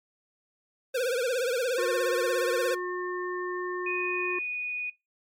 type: tone with vibrato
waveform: square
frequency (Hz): 497.4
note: B4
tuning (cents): +12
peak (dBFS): -26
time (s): 0.94-2.75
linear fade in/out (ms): 10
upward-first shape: triangle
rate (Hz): 17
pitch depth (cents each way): 150
type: harmonic tone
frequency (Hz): 360.6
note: F#4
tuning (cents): -45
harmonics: 1 / 3 / 5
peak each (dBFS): -31 / -36 / -38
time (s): 1.78-4.39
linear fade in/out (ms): 5
type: tone with pitch glide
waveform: sine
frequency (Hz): 2489 to 2472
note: D#7 to D#7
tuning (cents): 0 to -12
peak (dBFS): -29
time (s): 3.86-4.9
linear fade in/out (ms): 5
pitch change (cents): -12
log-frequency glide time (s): 4.04-4.46
effects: noise-tail reverb RT60 0.2 s tail -22 dB re dry + MP3 64 kbps